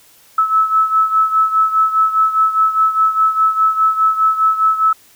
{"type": "beating tone pair", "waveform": "sine", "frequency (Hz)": [1301, 1305.9], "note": ["E6", "E6"], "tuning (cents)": [-23, -17], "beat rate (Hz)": 4.9, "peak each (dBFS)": [-12, -17], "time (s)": [0.38, 4.93], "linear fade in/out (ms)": 5, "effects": ["white hiss -48 dBFS RMS until 5.15 s"]}